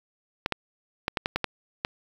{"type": "clicks", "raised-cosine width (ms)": 0.3, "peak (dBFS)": -9, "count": 8, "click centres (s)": [0.461, 0.523, 1.081, 1.172, 1.259, 1.36, 1.443, 1.849], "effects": ["7-bit"]}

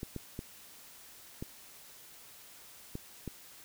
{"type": "clicks", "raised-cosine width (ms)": 3, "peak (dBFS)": -25, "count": 6, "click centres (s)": [0.031, 0.163, 0.391, 1.425, 2.954, 3.277], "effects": ["white hiss -54 dBFS RMS until 3.64 s"]}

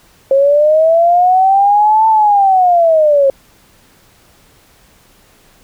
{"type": "linear two-way sweep", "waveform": "sine", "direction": "up then down", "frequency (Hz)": [536, 890, 536], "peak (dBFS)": -6, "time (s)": [0.31, 3.3], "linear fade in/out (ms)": 2, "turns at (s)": 2.08, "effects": ["pink hiss -48 dBFS RMS until 5.63 s"]}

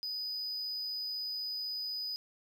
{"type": "tone", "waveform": "triangle", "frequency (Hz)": 4978, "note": "D#8", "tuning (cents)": 0, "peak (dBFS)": -34, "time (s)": [0.03, 2.16], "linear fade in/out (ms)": 0, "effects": []}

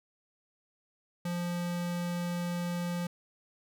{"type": "tone", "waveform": "square", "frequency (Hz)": 174.61, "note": "F3", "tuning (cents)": 0, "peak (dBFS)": -32, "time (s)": [1.25, 3.07], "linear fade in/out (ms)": 5, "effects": []}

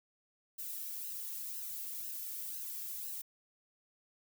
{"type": "noise with flanger", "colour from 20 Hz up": "violet", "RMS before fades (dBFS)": -42, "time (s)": [0.58, 3.22], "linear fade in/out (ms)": 10, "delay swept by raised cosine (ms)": [0.86, 2.06], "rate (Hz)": 2, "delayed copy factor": -0.65, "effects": []}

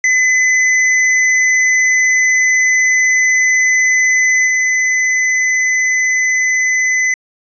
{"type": "tone with level steps", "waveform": "square", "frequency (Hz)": 2021, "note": "B6", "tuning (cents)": 39, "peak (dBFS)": [-10, -12], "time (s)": [0.04, 7.14], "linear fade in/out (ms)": 2, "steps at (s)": 4.46, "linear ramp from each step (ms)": 20, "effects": ["resampled to 16000 Hz"]}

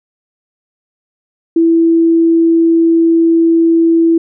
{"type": "tone", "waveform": "sine", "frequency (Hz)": 331, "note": "E4", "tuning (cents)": 7, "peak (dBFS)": -6, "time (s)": [1.56, 4.18], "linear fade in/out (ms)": 5, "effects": []}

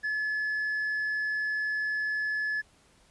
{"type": "tone with tanh clipping", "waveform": "sine", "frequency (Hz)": 1716, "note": "A6", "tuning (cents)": -44, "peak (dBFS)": -28, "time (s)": [0.03, 2.62], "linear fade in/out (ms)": 20, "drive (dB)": 1, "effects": ["pink hiss -62 dBFS RMS until 3.1 s", "resampled to 24000 Hz"]}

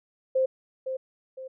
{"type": "tone with echo", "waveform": "sine", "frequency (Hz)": 523.3, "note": "C5", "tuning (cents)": 0, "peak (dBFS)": -20, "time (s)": [0.35, 0.46], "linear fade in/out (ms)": 10, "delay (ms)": 510, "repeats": 2, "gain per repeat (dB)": -8, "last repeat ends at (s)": 1.48, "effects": []}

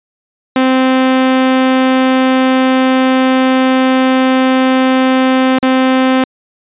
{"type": "tone with dropouts", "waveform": "sawtooth", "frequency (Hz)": 260.1, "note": "C4", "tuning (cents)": -10, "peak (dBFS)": -4, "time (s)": [0.56, 6.24], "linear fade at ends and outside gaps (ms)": 2, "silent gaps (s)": [5.587, 5.628], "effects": ["resampled to 8000 Hz"]}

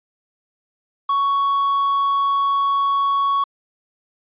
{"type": "tone with quantisation", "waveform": "triangle", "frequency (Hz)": 1114, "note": "C#6", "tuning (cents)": 8, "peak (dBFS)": -14, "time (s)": [1.09, 3.44], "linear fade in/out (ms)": 5, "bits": 7, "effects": ["resampled to 8000 Hz"]}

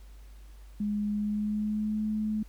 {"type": "tone with pitch glide", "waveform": "sine", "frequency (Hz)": [207.7, 214.5], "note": ["G#3", "A3"], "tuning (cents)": [0, -44], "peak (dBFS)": -27, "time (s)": [0.8, 2.43], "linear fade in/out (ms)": 5, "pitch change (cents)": 56, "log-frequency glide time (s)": [1.11, 2.03], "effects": ["added 50 Hz sine -46 dBFS peak until 2.48 s", "pink hiss -62 dBFS RMS until 2.48 s"]}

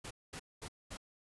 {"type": "noise bursts", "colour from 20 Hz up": "pink", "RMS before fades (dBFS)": -45, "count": 4, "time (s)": [0.04, 0.972], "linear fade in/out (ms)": 10, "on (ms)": 68, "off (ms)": 220, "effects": ["resampled to 24000 Hz"]}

